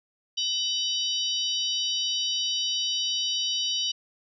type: harmonic tone with a mistuned harmonic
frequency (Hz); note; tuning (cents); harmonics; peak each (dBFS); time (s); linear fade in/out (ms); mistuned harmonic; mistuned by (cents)
943; A#5; +20; 3 / 4 / 5 / 6; -27 / -31 / -34 / -35; 0.37-3.92; 10; 3; +100
effects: none